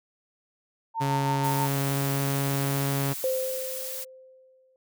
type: tone with tremolo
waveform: sine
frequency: 905 Hz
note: A5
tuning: 48 cents sharp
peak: -25 dBFS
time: 0.94-1.69 s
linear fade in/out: 50 ms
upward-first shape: sine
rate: 6.1 Hz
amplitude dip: 45%
type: tone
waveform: sawtooth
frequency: 138.59 Hz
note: C#3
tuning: in tune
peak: -21 dBFS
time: 1-3.14 s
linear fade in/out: 20 ms
type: noise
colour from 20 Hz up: blue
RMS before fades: -35 dBFS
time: 1.43-4.05 s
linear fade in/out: 20 ms
type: tone with exponential decay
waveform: sine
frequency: 520 Hz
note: C5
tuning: 11 cents flat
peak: -22 dBFS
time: 3.24-4.76 s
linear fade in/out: 1 ms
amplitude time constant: 330 ms
effects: none